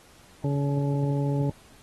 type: harmonic tone with a mistuned harmonic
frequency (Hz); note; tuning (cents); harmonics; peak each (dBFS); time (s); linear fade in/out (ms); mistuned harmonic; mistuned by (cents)
141.3; C#3; +34; 1 / 2 / 3 / 4 / 6; -24 / -30 / -34 / -36 / -40; 0.44-1.5; 2; 6; +19
effects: pink hiss -55 dBFS RMS until 1.82 s + AAC 32 kbps